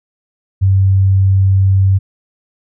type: tone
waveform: sine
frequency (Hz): 96.3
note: G2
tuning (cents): -30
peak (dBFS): -7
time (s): 0.61-1.99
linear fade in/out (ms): 20
effects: none